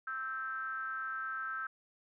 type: ring-modulated tone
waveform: triangle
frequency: 125.8 Hz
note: B2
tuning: 32 cents sharp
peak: -31 dBFS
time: 0.07-1.67 s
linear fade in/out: 5 ms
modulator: 1440 Hz
effects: none